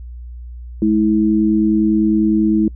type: tone pair together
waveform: sine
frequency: 212.8 / 322.7 Hz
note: G#3 / E4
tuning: +42 / -37 cents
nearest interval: perfect fifth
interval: 721 cents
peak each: -14 dBFS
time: 0.82-2.68 s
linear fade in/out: 2 ms
effects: noise-tail reverb RT60 0.1 s tail -26 dB re dry + added 60 Hz sine -29 dBFS peak until 2.75 s